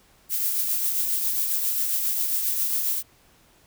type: noise with tremolo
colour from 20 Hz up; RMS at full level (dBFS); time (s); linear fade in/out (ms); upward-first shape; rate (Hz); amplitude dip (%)
violet; -23; 0.29-3.03; 50; triangle; 7.4; 40
effects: pink hiss -58 dBFS RMS until 3.66 s